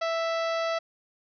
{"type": "harmonic tone", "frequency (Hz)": 660, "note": "E5", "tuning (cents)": 2, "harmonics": [1, 2, 3, 4, 5, 6, 7, 8, 9], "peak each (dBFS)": [-27, -32, -37, -41, -43, -44, -44, -48, -50], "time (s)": [0.01, 0.79], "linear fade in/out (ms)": 10, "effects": []}